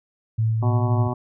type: tone with tremolo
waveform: sine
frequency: 111.3 Hz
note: A2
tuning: 20 cents sharp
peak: -17 dBFS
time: 0.38-1.08 s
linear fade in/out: 10 ms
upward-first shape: sine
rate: 3.7 Hz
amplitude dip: 25%
type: harmonic tone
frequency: 123.47 Hz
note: B2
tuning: in tune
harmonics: 1 / 2 / 3 / 5 / 6 / 7 / 8 / 9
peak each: -26 / -29 / -31 / -33 / -34 / -34 / -35 / -36 dBFS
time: 0.62-1.14 s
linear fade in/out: 10 ms
effects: none